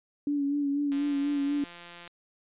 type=tone with vibrato; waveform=sine; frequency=285 Hz; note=C#4; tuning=48 cents sharp; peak=-25 dBFS; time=0.27-1.64 s; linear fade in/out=2 ms; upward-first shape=sine; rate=4.1 Hz; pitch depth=34 cents each way
type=click train; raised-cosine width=0.2 ms; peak=-28 dBFS; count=201; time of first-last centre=0.92-2.076 s; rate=173 Hz
effects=resampled to 8000 Hz

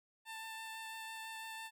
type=tone with vibrato; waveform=15% pulse; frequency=890 Hz; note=A5; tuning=20 cents sharp; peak=-38 dBFS; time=0.25-1.71 s; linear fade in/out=50 ms; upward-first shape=sine; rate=6 Hz; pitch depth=9 cents each way; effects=none

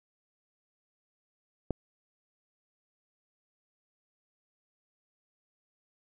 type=click; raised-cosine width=2 ms; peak=-16 dBFS; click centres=1.707 s; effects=none

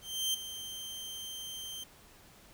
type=tone with ADSR envelope; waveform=sawtooth; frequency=3136 Hz; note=G7; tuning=in tune; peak=-25 dBFS; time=0.01-1.84 s; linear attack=330 ms; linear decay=8 ms; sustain=-12 dB; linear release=9 ms; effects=pink hiss -58 dBFS RMS until 2.53 s

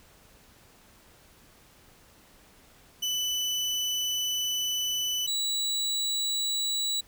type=tone pair in turn; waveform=30% pulse; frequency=2990 / 3920 Hz; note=F#7 / B7; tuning=+17 / -14 cents; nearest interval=perfect fourth; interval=469 cents; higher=second; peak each=-24 dBFS; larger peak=neither; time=3.02-5.27 / 5.27-7.01 s; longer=first; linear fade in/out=10 ms; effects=pink hiss -57 dBFS RMS until 7.07 s

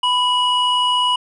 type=tone pair together; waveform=triangle; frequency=993 / 2919 Hz; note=B5 / F#7; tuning=+9 / -24 cents; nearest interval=octave + perfect fifth; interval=1867 cents; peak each=-15 / -16 dBFS; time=0.03-1.16 s; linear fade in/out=5 ms; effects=resampled to 22050 Hz

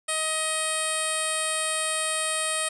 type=tone with low-pass filter; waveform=10% pulse; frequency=630 Hz; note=D#5; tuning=21 cents sharp; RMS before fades=-27 dBFS; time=0.08-2.69 s; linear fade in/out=10 ms; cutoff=8800 Hz; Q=5.9; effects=none

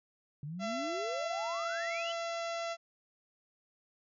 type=exponential sweep; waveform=sine; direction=up; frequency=138.59 to 3112 Hz; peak=-38 dBFS; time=0.43-2.12 s; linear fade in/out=2 ms
type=harmonic tone; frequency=674 Hz; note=E5; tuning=38 cents sharp; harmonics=1 / 2 / 3 / 4 / 5 / 6 / 7 / 8 / 9 / 10; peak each=-36 / -42 / -46 / -48 / -50 / -52 / -53 / -54 / -55 / -56 dBFS; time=0.59-2.77 s; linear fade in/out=50 ms
effects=none

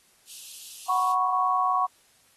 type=high-pass noise; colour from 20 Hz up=white; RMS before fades=-42 dBFS; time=0.26-1.16 s; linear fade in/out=50 ms; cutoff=2600 Hz; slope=96 dB/octave
type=chord; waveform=sine; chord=F# suspended fourth; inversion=none; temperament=equal; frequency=740 / 987.8 / 1108.7 Hz; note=F#5 / B5 / C#6; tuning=0 / 0 / 0 cents; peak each=-26 / -29 / -23 dBFS; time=0.88-1.87 s; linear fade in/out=20 ms
effects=white hiss -61 dBFS RMS until 2.36 s + AAC 32 kbps

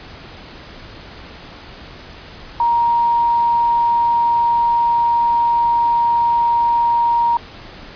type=tone; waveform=sine; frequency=940 Hz; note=A#5; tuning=14 cents sharp; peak=-12 dBFS; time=2.6-7.37 s; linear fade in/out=2 ms; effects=pink hiss -37 dBFS RMS until 7.95 s + resampled to 11025 Hz

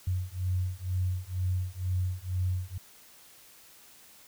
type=beating tone pair; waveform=sine; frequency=90.6 / 92.7 Hz; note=F#2 / F#2; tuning=-36 / +4 cents; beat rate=2.1 Hz; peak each=-31 dBFS; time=0.07-2.78 s; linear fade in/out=5 ms; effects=white hiss -55 dBFS RMS until 4.27 s

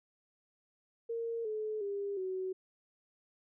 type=tone with pitch steps; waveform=sine; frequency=461.3 / 430.4 / 401.6 / 374.7 Hz; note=A#4 / A4 / G4 / F#4; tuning=-18 / -38 / +42 / +22 cents; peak=-34 dBFS; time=1.09-2.53 s; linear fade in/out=10 ms; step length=360 ms; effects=none

